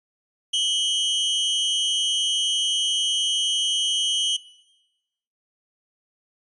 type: tone pair together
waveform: 40% pulse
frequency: 2965 / 3196 Hz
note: F#7 / G7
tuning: +3 / +33 cents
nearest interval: minor second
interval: 130 cents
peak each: -22 dBFS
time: 0.53-4.37 s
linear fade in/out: 10 ms
effects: noise-tail reverb RT60 1.0 s tail -20 dB re dry + resampled to 24000 Hz